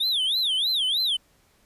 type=tone with vibrato; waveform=triangle; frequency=3514 Hz; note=A7; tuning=3 cents flat; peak=-20 dBFS; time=0-1.17 s; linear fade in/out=10 ms; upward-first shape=sine; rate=3.2 Hz; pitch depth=270 cents each way; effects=pink hiss -62 dBFS RMS until 1.65 s + resampled to 32000 Hz